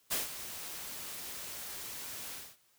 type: noise with ADSR envelope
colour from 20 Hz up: white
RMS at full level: -31 dBFS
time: 0.1-2.57 s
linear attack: 25 ms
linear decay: 150 ms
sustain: -12 dB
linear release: 240 ms
effects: white hiss -69 dBFS RMS until 2.78 s